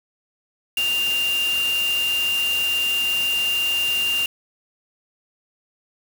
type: tone in noise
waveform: sine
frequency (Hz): 2794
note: F7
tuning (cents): 0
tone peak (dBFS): -19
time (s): 0.77-4.26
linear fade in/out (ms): 2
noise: white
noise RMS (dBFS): -31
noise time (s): 0.77-4.26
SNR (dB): +9
effects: none